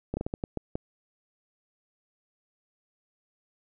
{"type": "slowing click train", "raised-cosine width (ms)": 2, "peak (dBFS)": -17, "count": 8, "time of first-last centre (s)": [0.14, 0.755], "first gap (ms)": 30, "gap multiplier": 1.35, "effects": []}